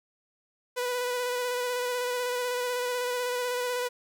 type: tone with vibrato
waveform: sawtooth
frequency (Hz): 493.9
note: B4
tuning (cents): 0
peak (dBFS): -24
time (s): 0.76-3.89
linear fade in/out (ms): 20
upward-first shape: square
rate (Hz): 16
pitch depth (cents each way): 17
effects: none